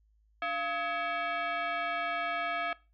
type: tone with frequency modulation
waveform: sine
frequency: 293.7 Hz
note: D4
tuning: in tune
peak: -30 dBFS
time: 0.42-2.73 s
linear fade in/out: 2 ms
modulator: 983 Hz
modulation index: 2.2
effects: noise-tail reverb RT60 0.3 s tail -21 dB re dry + added 53 Hz sine -64 dBFS peak until 2.93 s